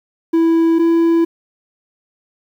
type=tone pair in turn; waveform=triangle; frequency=329.6 / 333.2 Hz; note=E4 / E4; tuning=0 / +19 cents; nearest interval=unison; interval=19 cents; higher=second; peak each=-8 dBFS; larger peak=neither; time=0.33-0.79 / 0.79-1.25 s; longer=neither; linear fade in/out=10 ms; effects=8-bit